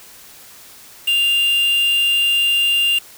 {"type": "tone with quantisation", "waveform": "triangle", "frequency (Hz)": 2794, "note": "F7", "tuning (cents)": 0, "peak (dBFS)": -12, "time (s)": [1.07, 2.99], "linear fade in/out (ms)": 10, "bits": 4, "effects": ["white hiss -42 dBFS RMS until 3.17 s"]}